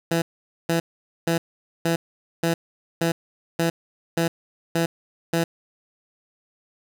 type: tone bursts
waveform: 15% pulse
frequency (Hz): 166.8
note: E3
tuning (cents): +21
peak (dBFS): -13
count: 10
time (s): 0.11-5.44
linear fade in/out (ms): 5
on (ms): 110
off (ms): 470
effects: none